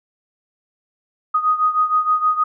sine beating tone pair, 1244.5 / 1250.9 Hz, D#6 / D#6, 0 / +9 cents, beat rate 6.4 Hz, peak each -16 / -20 dBFS, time 1.34-2.44 s, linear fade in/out 10 ms, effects none

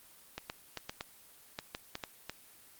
clicks, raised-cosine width 0.2 ms, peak -20 dBFS, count 10, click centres 0.38 / 0.499 / 0.773 / 0.895 / 1.009 / 1.589 / 1.749 / 1.954 / 2.038 / 2.296 s, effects white hiss -58 dBFS RMS until 2.79 s + Opus 24 kbps

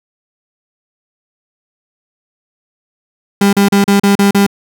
35% pulse tone bursts, 200 Hz, G3, 35 cents sharp, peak -5 dBFS, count 7, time 3.41-4.466 s, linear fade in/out 5 ms, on 120 ms, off 36 ms, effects none

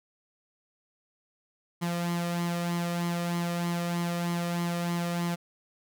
sawtooth tone with flanger, 172.4 Hz, F3, 22 cents flat, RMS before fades -30 dBFS, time 1.81-5.36 s, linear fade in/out 20 ms, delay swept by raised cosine 0.95 to 1.66 ms, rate 3.2 Hz, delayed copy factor +0.55, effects none

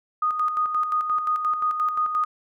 sine tone with tremolo, 1238 Hz, D#6, 9 cents flat, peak -19 dBFS, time 0.22-2.25 s, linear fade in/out 5 ms, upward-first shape square, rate 5.7 Hz, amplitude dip 50%, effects none

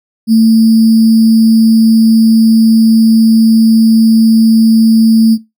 sine tone with sample-and-hold, 223.8 Hz, A3, 30 cents sharp, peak -3 dBFS, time 0.27-5.38 s, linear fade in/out 50 ms, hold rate 4900 Hz, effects noise-tail reverb RT60 0.2 s tail -19 dB re dry

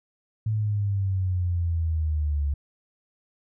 sine exponential sweep, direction down, 110 to 70.4 Hz, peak -22 dBFS, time 0.46-2.54 s, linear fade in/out 5 ms, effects none

